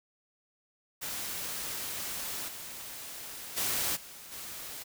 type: noise with level steps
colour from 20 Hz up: white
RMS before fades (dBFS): -37 / -43 / -31 / -48 / -42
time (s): 1.01-4.84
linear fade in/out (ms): 20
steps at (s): 2.47 / 3.56 / 3.95 / 4.31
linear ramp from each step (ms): 20
effects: none